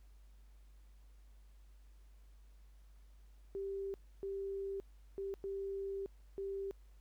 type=tone bursts at uneven times; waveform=sine; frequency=392 Hz; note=G4; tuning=in tune; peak=-38 dBFS; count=5; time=3.55-3.94 / 4.23-4.8 / 5.18-5.34 / 5.44-6.06 / 6.38-6.71 s; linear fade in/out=0 ms; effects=added 50 Hz sine -57 dBFS peak until 7 s + pink hiss -75 dBFS RMS until 7 s